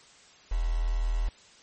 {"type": "tone with quantisation", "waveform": "sine", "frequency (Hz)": 40.66, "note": "E1", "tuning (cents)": -23, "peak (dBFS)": -24, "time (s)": [0.51, 1.29], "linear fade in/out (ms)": 10, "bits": 7, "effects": ["white hiss -55 dBFS RMS until 1.62 s", "MP3 32 kbps"]}